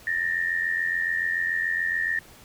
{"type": "tone pair together", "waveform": "sine", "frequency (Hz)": [1777.7, 1864.7], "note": ["A6", "A#6"], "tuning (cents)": [17, 0], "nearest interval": "minor second", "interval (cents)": 83, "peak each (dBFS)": -26, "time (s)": [0.07, 2.19], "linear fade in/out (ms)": 2, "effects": ["pink hiss -50 dBFS RMS until 2.44 s"]}